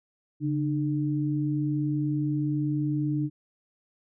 sine tone pair together, 142.4 / 301.7 Hz, C#3 / D4, +47 / +47 cents, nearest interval octave + minor second, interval 1300 cents, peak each -27 / -27 dBFS, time 0.4-3.3 s, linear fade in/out 50 ms, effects none

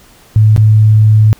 sine tone with dropouts, 107.9 Hz, A2, 33 cents flat, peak -3 dBFS, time 0.36-1.33 s, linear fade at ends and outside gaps 0 ms, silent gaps 0.563-0.578 s, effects pink hiss -43 dBFS RMS until 1.39 s

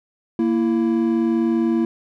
triangle tone pair together, 232.5 / 332.6 Hz, A#3 / E4, -4 / +16 cents, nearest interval tritone, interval 620 cents, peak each -17 dBFS, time 0.39-1.85 s, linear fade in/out 2 ms, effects none

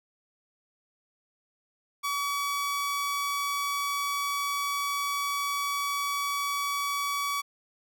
sawtooth tone, 1138 Hz, C#6, 45 cents sharp, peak -24 dBFS, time 2.03-7.42 s, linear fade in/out 20 ms, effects none

